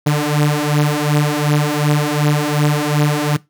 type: beating tone pair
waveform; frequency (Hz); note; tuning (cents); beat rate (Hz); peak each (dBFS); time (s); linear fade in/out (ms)
sawtooth; 147.1 / 149.8; D3 / D3; +3 / +35; 2.7; -12; 0.06-3.37; 10
effects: noise-tail reverb RT60 0.2 s tail -20 dB re dry